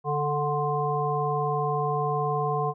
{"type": "harmonic tone with a mistuned harmonic", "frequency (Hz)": 146.83, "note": "D3", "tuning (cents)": 0, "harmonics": [1, 3, 5, 7], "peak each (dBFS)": [-29, -29, -29, -29], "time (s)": [0.04, 2.74], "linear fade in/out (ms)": 50, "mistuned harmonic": 7, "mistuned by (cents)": 32, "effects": []}